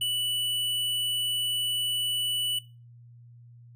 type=tone; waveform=square; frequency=2964 Hz; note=F#7; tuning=2 cents sharp; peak=-26 dBFS; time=0.01-2.59 s; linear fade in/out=5 ms; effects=noise-tail reverb RT60 0.3 s tail -19 dB re dry + added 119 Hz sine -48 dBFS peak until 3.75 s